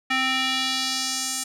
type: tone with band-pass filter sweep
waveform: square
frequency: 261.6 Hz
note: C4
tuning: in tune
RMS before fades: -25 dBFS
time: 0.1-1.44 s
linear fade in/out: 10 ms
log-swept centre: 2200 to 8000 Hz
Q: 1.7
effects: none